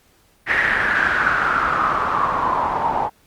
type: noise with low-pass filter sweep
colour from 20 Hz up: white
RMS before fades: -19 dBFS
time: 0.46-3.1 s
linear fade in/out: 50 ms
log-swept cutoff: 1900 to 850 Hz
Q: 7.1
effects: pink hiss -57 dBFS RMS until 3.26 s + Opus 48 kbps